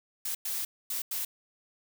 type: noise bursts at uneven times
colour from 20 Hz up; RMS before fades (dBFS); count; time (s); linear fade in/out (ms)
blue; -33; 4; 0.25-0.35 / 0.45-0.65 / 0.9-1.02 / 1.11-1.25; 5
effects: none